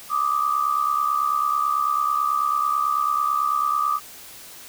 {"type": "tone pair together", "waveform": "sine", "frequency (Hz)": [1174.7, 1243.8], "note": ["D6", "D#6"], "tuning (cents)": [0, -1], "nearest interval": "minor second", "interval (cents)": 99, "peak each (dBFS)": [-21, -23], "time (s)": [0.09, 4], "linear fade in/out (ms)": 50, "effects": ["white hiss -42 dBFS RMS until 4.68 s"]}